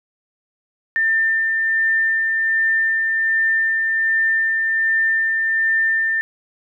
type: tone with tremolo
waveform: sine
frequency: 1795 Hz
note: A6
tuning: 34 cents sharp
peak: -14 dBFS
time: 0.96-6.21 s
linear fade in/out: 0 ms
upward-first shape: sine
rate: 1.3 Hz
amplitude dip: 25%
effects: none